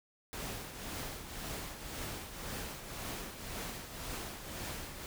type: noise with tremolo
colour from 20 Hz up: pink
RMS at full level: -40 dBFS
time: 0.33-5.06 s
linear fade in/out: 0 ms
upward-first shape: triangle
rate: 1.9 Hz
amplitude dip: 60%
effects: none